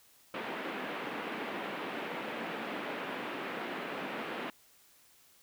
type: band-pass noise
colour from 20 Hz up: pink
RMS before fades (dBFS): -39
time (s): 0.34-4.5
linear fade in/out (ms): 2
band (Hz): 220 to 2900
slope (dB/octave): 24
effects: white hiss -63 dBFS RMS until 5.42 s